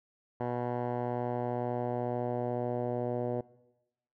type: tone with low-pass filter sweep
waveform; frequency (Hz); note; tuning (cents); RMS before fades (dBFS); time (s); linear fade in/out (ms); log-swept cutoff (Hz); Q
10% pulse; 122.1; B2; -19; -33; 0.4-3.41; 5; 1000 to 590; 1.8
effects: noise-tail reverb RT60 1.0 s tail -21 dB re dry